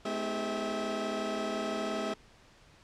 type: tone cluster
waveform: 30% pulse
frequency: 214.1 / 253.3 / 312.2 / 396.4 / 650 Hz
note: A3 / B3 / D#4 / G4 / E5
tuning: -47 / +44 / +6 / +19 / -24 cents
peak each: -35 / -38 / -40 / -36 / -33 dBFS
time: 0.05-2.14 s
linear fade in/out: 5 ms
effects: pink hiss -59 dBFS RMS until 2.83 s + low-pass 6000 Hz 12 dB/octave